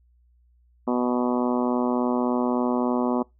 harmonic tone, 123.47 Hz, B2, in tune, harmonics 2 / 3 / 4 / 5 / 6 / 7 / 8 / 9 / 10, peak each -23 / -28 / -31 / -31 / -34 / -34 / -34 / -35 / -42 dBFS, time 0.87-3.23 s, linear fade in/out 10 ms, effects noise-tail reverb RT60 0.2 s tail -24 dB re dry + added 60 Hz sine -57 dBFS peak until 3.39 s

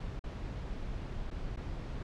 brown noise with dropouts, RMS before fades -39 dBFS, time 0-2.03 s, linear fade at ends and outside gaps 5 ms, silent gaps 0.194-0.239 / 1.304-1.311 / 1.562-1.571 s, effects low-pass 5000 Hz 12 dB/octave

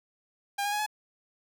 sawtooth tone with pitch steps, 804 / 819 / 834.3 / 849.8 Hz, G5 / G#5 / G#5 / G#5, +44 / -24 / +8 / +40 cents, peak -24 dBFS, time 0.58-0.864 s, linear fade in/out 10 ms, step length 71 ms, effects none

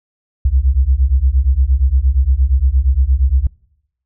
sine beating tone pair, 61.8 / 70.4 Hz, B1 / C#2, +2 / +27 cents, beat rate 8.6 Hz, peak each -12 dBFS, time 0.45-3.47 s, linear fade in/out 5 ms, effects noise-tail reverb RT60 0.8 s tail -26 dB re dry + tanh soft clip ceiling -3 dBFS

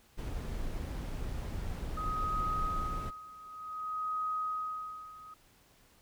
brown noise, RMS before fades -37 dBFS, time 0.17-3.11 s, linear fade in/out 20 ms
sine tone with tremolo, 1257 Hz, D#6, 17 cents sharp, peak -31 dBFS, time 1.97-5.34 s, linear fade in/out 5 ms, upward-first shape sine, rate 0.54 Hz, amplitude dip 85%
effects pink hiss -64 dBFS RMS until 6.01 s

